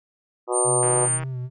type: harmonic tone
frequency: 122.8 Hz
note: B2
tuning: 9 cents flat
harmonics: 3 / 4 / 5 / 6 / 7 / 8 / 9 / 10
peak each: -25 / -27 / -29 / -31 / -32 / -33 / -34 / -35 dBFS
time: 0.47-1.09 s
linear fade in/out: 50 ms
type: tone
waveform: sine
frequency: 9000 Hz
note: C#9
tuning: 25 cents sharp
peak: -20 dBFS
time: 0.52-1.2 s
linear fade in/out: 50 ms
type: tone with vibrato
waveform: triangle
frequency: 128.2 Hz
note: C3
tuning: 35 cents flat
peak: -25 dBFS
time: 0.64-1.5 s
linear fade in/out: 50 ms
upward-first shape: sine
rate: 3.6 Hz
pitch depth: 51 cents each way
type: click train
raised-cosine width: 0.5 ms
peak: -20 dBFS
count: 65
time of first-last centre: 0.83-1.235 s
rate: 158 Hz
effects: none